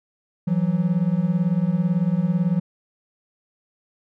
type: beating tone pair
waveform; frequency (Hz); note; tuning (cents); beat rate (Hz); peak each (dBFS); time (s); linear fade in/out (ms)
triangle; 166.2 / 184.2; E3 / F#3; +15 / -7; 18; -19 / -19; 0.47-2.6; 10
effects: none